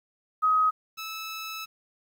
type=tone pair in turn; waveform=sine / 15% pulse; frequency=1263 / 1306 Hz; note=D#6 / E6; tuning=+26 / -17 cents; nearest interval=minor second; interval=57 cents; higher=second; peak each=-19 / -28 dBFS; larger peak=first; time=0.42-0.71 / 0.97-1.66 s; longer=second; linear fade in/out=20 ms; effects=10-bit